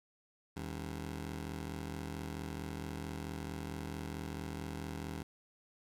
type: ring-modulated tone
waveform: 20% pulse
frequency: 118.9 Hz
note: A#2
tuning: 35 cents sharp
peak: -32 dBFS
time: 0.56-5.23 s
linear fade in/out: 10 ms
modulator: 37.2 Hz
effects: resampled to 32000 Hz + 10-bit